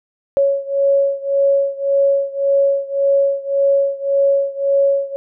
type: beating tone pair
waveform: sine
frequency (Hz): 554.4 / 556.2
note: C#5 / C#5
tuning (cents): 0 / +6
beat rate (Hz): 1.8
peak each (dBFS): -15 / -17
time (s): 0.37-5.16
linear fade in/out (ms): 0
effects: none